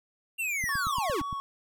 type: linear sweep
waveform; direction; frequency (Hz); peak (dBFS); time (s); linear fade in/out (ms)
square; down; 2790 to 233.1; -29; 0.38-1.22; 20
type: click train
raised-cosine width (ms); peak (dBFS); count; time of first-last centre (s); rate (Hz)
5; -26; 7; 0.64-1.328; 8.72
type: tone with vibrato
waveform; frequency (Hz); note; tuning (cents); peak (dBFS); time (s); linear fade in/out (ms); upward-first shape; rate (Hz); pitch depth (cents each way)
triangle; 1108.7; C#6; 0; -30; 0.69-1.4; 0; triangle; 2.2; 30
effects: none